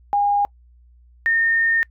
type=tone pair in turn; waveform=sine; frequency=814 / 1827.4 Hz; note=G#5 / A#6; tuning=-35 / -35 cents; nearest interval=octave + major second; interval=1400 cents; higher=second; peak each=-15 dBFS; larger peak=neither; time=0.13-0.45 / 1.26-1.83 s; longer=second; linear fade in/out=0 ms; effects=noise-tail reverb RT60 0.1 s tail -26 dB re dry + added 60 Hz sine -48 dBFS peak until 1.9 s